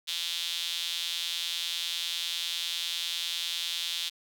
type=tone with high-pass filter; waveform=sawtooth; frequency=170 Hz; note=F3; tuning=46 cents flat; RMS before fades=-33 dBFS; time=0.07-4.1 s; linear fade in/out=20 ms; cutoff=3500 Hz; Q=4; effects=none